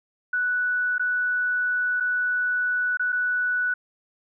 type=tone with dropouts; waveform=sine; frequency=1480 Hz; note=F#6; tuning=in tune; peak=-21 dBFS; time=0.33-3.74 s; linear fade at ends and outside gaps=5 ms; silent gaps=0.982-0.995 / 2.001-2.005 / 2.972-2.995 / 3.122-3.126 s; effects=none